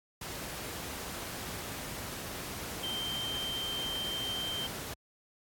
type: tone in noise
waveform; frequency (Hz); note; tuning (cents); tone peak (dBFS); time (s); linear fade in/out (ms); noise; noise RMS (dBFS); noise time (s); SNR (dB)
sine; 3136; G7; 0; -34; 2.83-4.67; 5; pink; -40; 0.21-4.94; +3
effects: high-pass 60 Hz 12 dB/octave + AAC 64 kbps